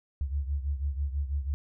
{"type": "beating tone pair", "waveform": "sine", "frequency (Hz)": [69.3, 75.4], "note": ["C#2", "D2"], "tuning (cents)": [0, 46], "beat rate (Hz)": 6.1, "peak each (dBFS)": [-29, -34], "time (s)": [0.21, 1.54], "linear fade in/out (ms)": 0, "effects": []}